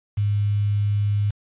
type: tone with quantisation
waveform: sine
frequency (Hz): 102.8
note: G#2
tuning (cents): -17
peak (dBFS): -18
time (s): 0.17-1.31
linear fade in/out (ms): 10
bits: 7
effects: resampled to 8000 Hz